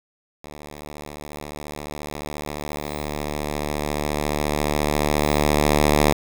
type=tone with level ramp; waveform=5% pulse; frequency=74.3 Hz; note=D2; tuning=21 cents sharp; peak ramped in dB=-26 to -3 dBFS; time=0.43-6.13 s; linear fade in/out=10 ms; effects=7-bit